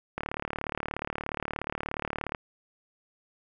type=click train; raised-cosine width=0.5 ms; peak=-16 dBFS; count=81; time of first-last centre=0.18-2.348 s; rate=36.9 Hz; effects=none